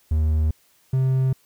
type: tone pair in turn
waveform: triangle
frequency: 77.78 / 131.33 Hz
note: D#2 / C3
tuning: 0 / +7 cents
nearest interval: major sixth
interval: 907 cents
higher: second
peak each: -15 dBFS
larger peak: neither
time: 0.11-0.51 / 0.93-1.33 s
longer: neither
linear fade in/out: 5 ms
effects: white hiss -60 dBFS RMS until 1.45 s